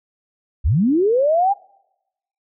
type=linear sweep; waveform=sine; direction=up; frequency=49 to 821 Hz; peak=-13 dBFS; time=0.64-1.54 s; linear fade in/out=20 ms; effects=noise-tail reverb RT60 0.9 s tail -26 dB re dry